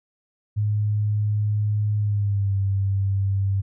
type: tone with pitch glide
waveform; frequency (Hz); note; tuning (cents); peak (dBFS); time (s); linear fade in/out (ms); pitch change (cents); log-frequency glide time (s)
sine; 105 to 97.97; G#2 to G2; +19 to -1; -19; 0.56-3.62; 20; -120; 1.97-2.56
effects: none